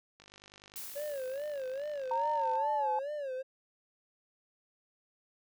click train, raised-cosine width 0.2 ms, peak -37 dBFS, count 119, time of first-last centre 0.2-2.555 s, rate 50.1 Hz
blue noise with exponential decay, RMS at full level -41 dBFS, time 0.76-2.19 s, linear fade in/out 0 ms, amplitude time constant 310 ms
triangle tone with vibrato, 554.4 Hz, C#5, in tune, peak -33 dBFS, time 0.95-3.43 s, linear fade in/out 20 ms, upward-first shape sine, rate 2.4 Hz, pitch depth 140 cents each way
sine tone with pitch glide, 922 to 855.3 Hz, A#5 to A5, -19 to -49 cents, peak -29 dBFS, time 2.11-2.99 s, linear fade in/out 2 ms, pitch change -130 cents, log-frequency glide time 2.33-2.82 s
effects none

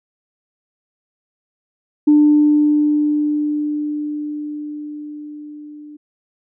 sine tone with level ramp, 297.9 Hz, D4, 25 cents sharp, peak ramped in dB -6 to -34 dBFS, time 2.07-5.97 s, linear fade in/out 10 ms, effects tanh soft clip ceiling -3 dBFS

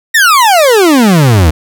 40% pulse exponential sweep, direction down, 1900 to 73.5 Hz, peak -3 dBFS, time 0.14-1.51 s, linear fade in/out 10 ms, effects none

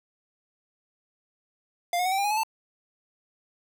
square tone with pitch steps, 698.5 / 722.7 / 747.8 / 773.7 / 800.5 / 828.3 / 857 / 886.7 Hz, F5 / F#5 / F#5 / G5 / G5 / G#5 / A5 / A5, 0 / -41 / +18 / -23 / +36 / -5 / -46 / +13 cents, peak -24 dBFS, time 1.93-2.434 s, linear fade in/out 2 ms, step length 63 ms, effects none

